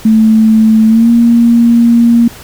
sine tone with pitch glide, 220 to 234.4 Hz, A3 to A#3, 0 to +10 cents, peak -3 dBFS, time 0.05-2.28 s, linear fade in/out 5 ms, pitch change +110 cents, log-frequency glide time 0.87-1.1 s, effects pink hiss -32 dBFS RMS until 2.43 s

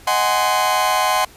40% pulse chord, Ab dominant seventh, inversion second, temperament just, 623 / 747.5 / 830.6 / 1038.3 Hz, Eb5 / Gb5 / Ab5 / C6, +2 / +17 / 0 / -14 cents, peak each -24 / -19 / -22 / -18 dBFS, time 0.07-1.25 s, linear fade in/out 5 ms, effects pink hiss -45 dBFS RMS until 1.36 s + resampled to 32000 Hz

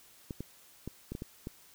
clicks, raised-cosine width 3 ms, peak -25 dBFS, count 7, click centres 0.308 / 0.406 / 0.876 / 1.12 / 1.151 / 1.221 / 1.471 s, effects white hiss -59 dBFS RMS until 1.74 s

